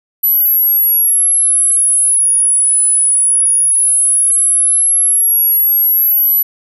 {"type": "linear two-way sweep", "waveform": "sine", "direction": "down then up", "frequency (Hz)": [11840, 10050, 11840], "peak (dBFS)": -8, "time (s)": [0.23, 6.43], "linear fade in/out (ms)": 10, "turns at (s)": 2.83, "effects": []}